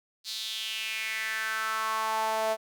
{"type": "tone with high-pass filter sweep", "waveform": "sawtooth", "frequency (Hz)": 220, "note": "A3", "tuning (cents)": 0, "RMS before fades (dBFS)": -31, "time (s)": [0.24, 2.57], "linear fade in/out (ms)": 50, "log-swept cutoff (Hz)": [4300, 650], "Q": 4.3, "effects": []}